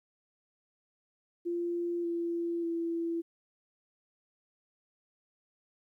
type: tone with pitch steps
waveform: sine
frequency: 345.2 / 340.1 / 335 Hz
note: F4 / F4 / E4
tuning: -20 / -46 / +28 cents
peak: -30 dBFS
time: 1.45-3.22 s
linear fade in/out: 20 ms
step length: 590 ms
effects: 12-bit